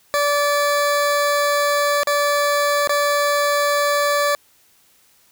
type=tone with dropouts; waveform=20% pulse; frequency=579 Hz; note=D5; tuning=25 cents flat; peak=-11 dBFS; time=0.14-4.35 s; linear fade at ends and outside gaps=0 ms; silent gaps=2.033-2.072 / 2.874-2.894 s; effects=white hiss -56 dBFS RMS until 5.31 s